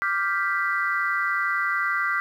sine chord, G dominant seventh, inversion second, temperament equal, 1174.7 / 1396.9 / 1568 / 1975.5 Hz, D6 / F6 / G6 / B6, 0 / 0 / 0 / 0 cents, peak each -27 dBFS, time 0.02-2.2 s, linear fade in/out 0 ms, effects tanh soft clip ceiling -11 dBFS + 9-bit

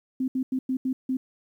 sine tone bursts at uneven times, 260 Hz, C4, 11 cents flat, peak -23 dBFS, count 6, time 0.2-0.28 / 0.35-0.43 / 0.52-0.59 / 0.69-0.77 / 0.85-0.93 / 1.09-1.17 s, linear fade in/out 5 ms, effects 10-bit

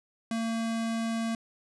square tone, 227.2 Hz, A#3, 44 cents flat, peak -29 dBFS, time 0.31-1.35 s, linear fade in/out 2 ms, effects resampled to 24000 Hz

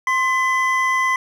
triangle tone pair together, 1051.5 / 2011 Hz, C6 / B6, +8 / +31 cents, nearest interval major seventh, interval 1123 cents, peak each -17 dBFS, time 0.07-1.16 s, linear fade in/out 2 ms, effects none

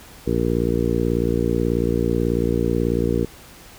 harmonic tone, 58.27 Hz, A#1, in tune, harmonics 1 / 2 / 3 / 4 / 5 / 6 / 7 / 8, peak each -26 / -26 / -26 / -26 / -26 / -26 / -26 / -26 dBFS, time 0.26-3.26 s, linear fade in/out 20 ms, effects pink hiss -44 dBFS RMS until 3.78 s

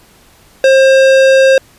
sine tone with tanh clipping, 533 Hz, C5, 32 cents sharp, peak -6 dBFS, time 0.64-1.58 s, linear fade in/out 2 ms, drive 18 dB, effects pink hiss -45 dBFS RMS until 1.78 s + resampled to 32000 Hz

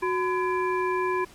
harmonic tone with a mistuned harmonic, 337.4 Hz, E4, 40 cents sharp, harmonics 1 / 3 / 5 / 7, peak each -26 / -27 / -35 / -36 dBFS, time 0.02-1.25 s, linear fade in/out 10 ms, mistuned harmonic 1, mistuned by +150 cents, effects pink hiss -51 dBFS RMS until 1.34 s + low-pass 12000 Hz 12 dB/octave

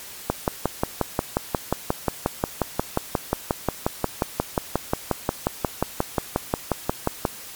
click train, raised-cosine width 1 ms, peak -5 dBFS, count 40, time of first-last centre 0.3-7.252 s, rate 5.61 Hz, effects white hiss -39 dBFS RMS until 7.55 s + MP3 96 kbps

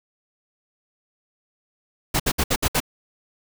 pink noise bursts, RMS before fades -20 dBFS, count 6, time 2.14-2.803 s, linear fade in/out 10 ms, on 58 ms, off 63 ms, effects none

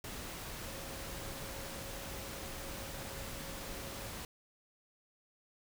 sine tone in noise, 546 Hz, C#5, 26 cents flat, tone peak -52 dBFS, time 0.66-4.08 s, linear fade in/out 2 ms, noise pink, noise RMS -44 dBFS, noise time 0.04-4.25 s, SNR -11 dB, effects none

